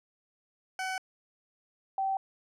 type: tone pair in turn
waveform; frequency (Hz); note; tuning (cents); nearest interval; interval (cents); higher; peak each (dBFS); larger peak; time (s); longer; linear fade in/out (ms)
20% pulse / sine; 753 / 773.7; F#5 / G5; +30 / -23; unison; 47; second; -27; neither; 0.79-0.98 / 1.98-2.17; neither; 2
effects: low-pass 9000 Hz 12 dB/octave